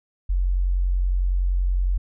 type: tone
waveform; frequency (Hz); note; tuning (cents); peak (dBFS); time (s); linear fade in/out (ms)
sine; 45.35; F#1; -34; -18; 0.29-1.98; 10
effects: none